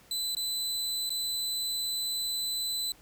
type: tone with dropouts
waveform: sawtooth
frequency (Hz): 4011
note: B7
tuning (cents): +26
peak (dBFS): -27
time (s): 0.11-2.92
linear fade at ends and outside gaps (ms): 2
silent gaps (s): 0.35-0.368 / 1.094-1.103
effects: pink hiss -58 dBFS RMS until 3.01 s